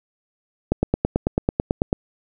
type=click train; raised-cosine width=2 ms; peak=-4 dBFS; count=12; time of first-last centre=0.72-1.929 s; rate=9.1 Hz; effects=none